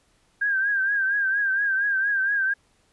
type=tone with vibrato; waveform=sine; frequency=1600 Hz; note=G6; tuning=35 cents sharp; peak=-20 dBFS; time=0.41-2.54 s; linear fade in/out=10 ms; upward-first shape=triangle; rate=4.3 Hz; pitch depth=83 cents each way; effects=pink hiss -64 dBFS RMS until 2.92 s + resampled to 24000 Hz